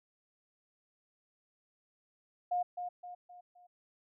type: tone with echo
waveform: sine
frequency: 714 Hz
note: F5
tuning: 38 cents sharp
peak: -29 dBFS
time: 2.51-2.63 s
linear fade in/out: 10 ms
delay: 260 ms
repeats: 4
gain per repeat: -7 dB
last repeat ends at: 3.67 s
effects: none